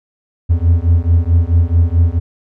triangle beating tone pair, 82.41 / 87.01 Hz, E2 / F2, 0 / -6 cents, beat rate 4.6 Hz, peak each -10 dBFS, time 0.49-2.2 s, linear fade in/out 20 ms, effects none

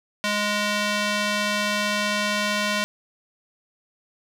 square tone with band-pass filter, 207.7 Hz, G#3, in tune, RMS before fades -24 dBFS, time 0.24-2.84 s, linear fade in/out 0 ms, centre 2900 Hz, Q 0.63, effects none

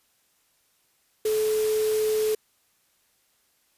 sine tone in noise, 431.7 Hz, A4, 33 cents flat, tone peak -21 dBFS, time 1.25-2.35 s, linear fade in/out 5 ms, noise white, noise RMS -35 dBFS, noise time 1.25-2.35 s, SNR +11 dB, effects white hiss -67 dBFS RMS until 3.77 s + resampled to 32000 Hz

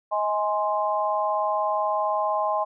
sine chord, Ab major, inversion second, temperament equal with one note detuned, 631.7 / 830.6 / 1046.5 Hz, Eb5 / Ab5 / C6, +26 / 0 / 0 cents, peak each -26 dBFS, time 0.11-2.65 s, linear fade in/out 20 ms, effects none

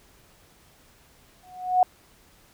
sine tone with exponential growth, 733 Hz, F#5, 16 cents flat, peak -12 dBFS, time 1.43-1.83 s, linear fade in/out 2 ms, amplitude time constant 85 ms, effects pink hiss -57 dBFS RMS until 2.53 s

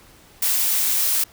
blue noise, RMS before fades -20 dBFS, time 0.42-1.24 s, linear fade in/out 5 ms, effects pink hiss -50 dBFS RMS until 1.32 s

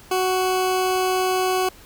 20% pulse tone, 371.5 Hz, F#4, 7 cents sharp, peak -14 dBFS, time 0.11-1.69 s, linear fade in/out 5 ms, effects pink hiss -47 dBFS RMS until 1.85 s

